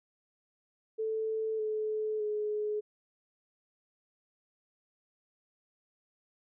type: tone with pitch steps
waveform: sine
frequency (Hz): 440 / 430.9 / 422.1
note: A4 / A4 / G#4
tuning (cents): 0 / -36 / +28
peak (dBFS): -30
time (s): 0.98-2.81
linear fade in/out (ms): 20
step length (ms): 610
effects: none